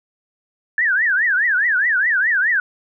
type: tone with vibrato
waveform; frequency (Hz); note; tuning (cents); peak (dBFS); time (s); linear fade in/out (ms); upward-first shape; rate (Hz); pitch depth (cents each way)
sine; 1691; G#6; +31; -14; 0.78-2.6; 2; triangle; 4.8; 300
effects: none